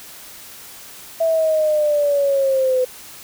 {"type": "linear sweep", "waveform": "sine", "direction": "down", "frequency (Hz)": [659.3, 504], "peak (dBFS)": -14, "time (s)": [1.2, 2.85], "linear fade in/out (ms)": 10, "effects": ["white hiss -39 dBFS RMS until 3.23 s"]}